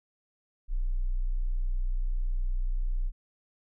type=tone; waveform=sine; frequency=30.7 Hz; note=B0; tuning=9 cents flat; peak=-25 dBFS; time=0.68-3.12 s; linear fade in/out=50 ms; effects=none